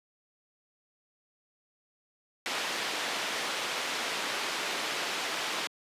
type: low-pass noise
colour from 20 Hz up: white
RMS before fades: -33 dBFS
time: 2.46-5.67 s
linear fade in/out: 0 ms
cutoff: 3600 Hz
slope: 12 dB/octave
effects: high-pass 300 Hz 12 dB/octave + resampled to 32000 Hz